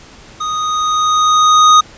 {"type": "tone with level ramp", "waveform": "square", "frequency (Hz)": 1244.5, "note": "D#6", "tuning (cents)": 0, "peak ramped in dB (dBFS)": [-18, -4], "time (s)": [0.4, 1.81], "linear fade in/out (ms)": 10, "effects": ["pink hiss -39 dBFS RMS until 1.97 s", "resampled to 16000 Hz"]}